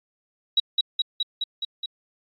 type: tone with echo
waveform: sine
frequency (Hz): 3865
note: B7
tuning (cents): -38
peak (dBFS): -15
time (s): 0.57-0.6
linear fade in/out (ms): 5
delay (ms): 210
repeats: 6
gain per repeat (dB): -2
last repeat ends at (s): 1.86
effects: AAC 32 kbps